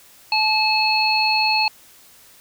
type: harmonic tone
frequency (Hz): 865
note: A5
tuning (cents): -30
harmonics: 1 / 3 / 5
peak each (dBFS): -20 / -20 / -20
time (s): 0.32-1.68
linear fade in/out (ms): 2
effects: white hiss -49 dBFS RMS until 2.4 s